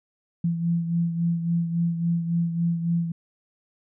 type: beating tone pair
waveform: sine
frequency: 168.7 / 172.3 Hz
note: E3 / F3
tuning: +40 / -23 cents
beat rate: 3.6 Hz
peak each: -22 / -30 dBFS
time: 0.44-3.12 s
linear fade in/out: 5 ms
effects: none